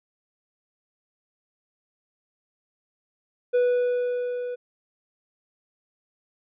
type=tone with level ramp; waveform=triangle; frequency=491.8 Hz; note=B4; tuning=7 cents flat; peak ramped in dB=-15 to -27 dBFS; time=3.53-4.56 s; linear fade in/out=20 ms; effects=resampled to 8000 Hz